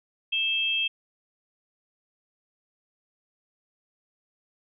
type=tone pair together; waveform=sine; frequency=2637 / 3210 Hz; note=E7 / G7; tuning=0 / +40 cents; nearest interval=minor third; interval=340 cents; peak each=-26 dBFS; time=0.32-0.88 s; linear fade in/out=10 ms; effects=none